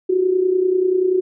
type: tone with amplitude modulation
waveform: sine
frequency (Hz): 370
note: F#4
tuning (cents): 0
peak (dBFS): -11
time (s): 0.09-1.21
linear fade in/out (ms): 10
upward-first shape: sine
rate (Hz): 30.3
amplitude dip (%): 65
effects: none